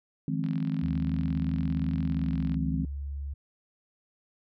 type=chord; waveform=sine; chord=F minor seventh; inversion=third; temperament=just; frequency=157.15 / 174.61 / 209.5 / 261.9 Hz; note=Eb3 / F3 / Ab3 / C4; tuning=+18 / 0 / +15 / +2 cents; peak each=-30 / -35 / -34 / -32 dBFS; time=0.28-2.85 s; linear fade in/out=2 ms
type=click train; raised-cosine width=0.3 ms; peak=-31 dBFS; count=91; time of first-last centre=0.44-2.543 s; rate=42.8 Hz
type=tone with pitch glide; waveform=sine; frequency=76.7 to 70.33 Hz; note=D#2 to C#2; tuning=-24 to +26 cents; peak=-32 dBFS; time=0.82-3.34 s; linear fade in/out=10 ms; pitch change=-150 cents; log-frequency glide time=2.09-2.25 s
effects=none